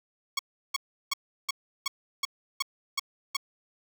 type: tone bursts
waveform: 10% pulse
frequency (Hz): 1108.7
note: C#6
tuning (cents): 0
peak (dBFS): -17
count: 9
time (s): 0.37-3.368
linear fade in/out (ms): 5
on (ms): 22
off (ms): 350
effects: none